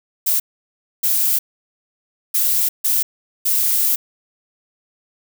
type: noise bursts at uneven times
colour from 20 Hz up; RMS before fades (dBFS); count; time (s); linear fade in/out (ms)
violet; -17; 5; 0.26-0.4 / 1.03-1.39 / 2.34-2.69 / 2.84-3.03 / 3.45-3.96; 10
effects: none